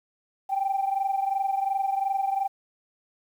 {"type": "tone pair together", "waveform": "sine", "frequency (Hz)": [778.2, 801], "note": ["G5", "G5"], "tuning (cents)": [-13, 37], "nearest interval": "unison", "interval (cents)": 50, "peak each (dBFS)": [-24, -28], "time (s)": [0.49, 2.48], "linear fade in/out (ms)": 20, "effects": ["tanh soft clip ceiling -17 dBFS", "9-bit"]}